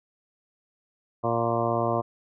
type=harmonic tone with a mistuned harmonic; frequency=116.54 Hz; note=A#2; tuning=in tune; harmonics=1 / 2 / 3 / 4 / 5 / 6 / 7 / 8 / 9 / 10; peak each=-31 / -33 / -31 / -32 / -29 / -29 / -40 / -35 / -31 / -37 dBFS; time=1.23-2.02 s; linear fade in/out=20 ms; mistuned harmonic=7; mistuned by=-30 cents; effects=none